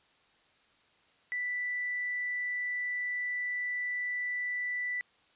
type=tone; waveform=sine; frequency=1975.5 Hz; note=B6; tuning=in tune; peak=-31 dBFS; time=1.32-5.01 s; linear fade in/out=0 ms; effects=white hiss -66 dBFS RMS until 5.35 s + resampled to 8000 Hz